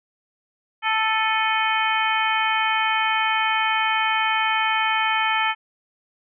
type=harmonic tone with a mistuned harmonic; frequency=440 Hz; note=A4; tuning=in tune; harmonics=2 / 3 / 4 / 5 / 6 / 7; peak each=-23 / -25 / -26 / -27 / -28 / -28 dBFS; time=0.82-5.55 s; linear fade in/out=50 ms; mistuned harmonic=6; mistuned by=-100 cents; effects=none